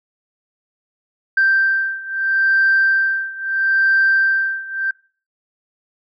sine beating tone pair, 1568 / 1568.76 Hz, G6 / G6, 0 / +1 cents, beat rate 0.76 Hz, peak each -15 / -17 dBFS, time 1.37-4.91 s, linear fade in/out 5 ms, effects noise-tail reverb RT60 0.4 s tail -22 dB re dry + tanh soft clip ceiling -7 dBFS

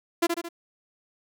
sawtooth tone with echo, 340 Hz, F4, 46 cents flat, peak -15 dBFS, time 0.22-0.27 s, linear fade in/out 10 ms, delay 73 ms, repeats 3, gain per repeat -5 dB, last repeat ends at 0.489 s, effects none

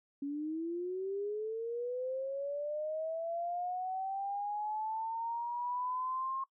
sine linear sweep, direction up, 277.4 to 1074 Hz, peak -34 dBFS, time 0.22-6.44 s, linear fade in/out 5 ms, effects noise-tail reverb RT60 0.1 s tail -20 dB re dry

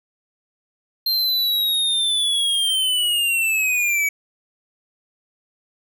square linear sweep, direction down, 4186 to 2263 Hz, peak -18 dBFS, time 1.06-4.09 s, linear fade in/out 5 ms, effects 9-bit

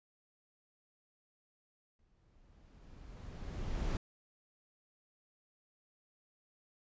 brown noise with exponential growth, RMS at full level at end -33 dBFS, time 1.99-3.97 s, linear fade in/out 2 ms, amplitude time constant 430 ms, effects resampled to 16000 Hz

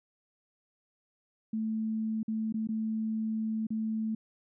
sine tone with dropouts, 220 Hz, A3, in tune, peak -29 dBFS, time 1.53-4.15 s, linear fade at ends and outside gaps 5 ms, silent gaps 2.231-2.28 / 2.525-2.541 / 2.673-2.688 / 3.669-3.704 s, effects none

